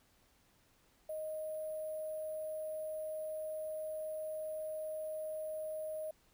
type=tone with sample-and-hold; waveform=sine; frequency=622.3 Hz; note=D#5; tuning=in tune; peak=-38 dBFS; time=1.09-6.11 s; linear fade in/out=5 ms; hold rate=11025 Hz; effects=pink hiss -70 dBFS RMS until 6.33 s